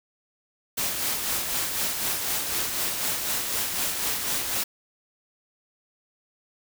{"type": "noise with tremolo", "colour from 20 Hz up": "white", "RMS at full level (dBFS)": -26, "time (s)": [0.77, 4.64], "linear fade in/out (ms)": 10, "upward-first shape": "sine", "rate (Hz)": 4, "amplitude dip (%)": 40, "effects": []}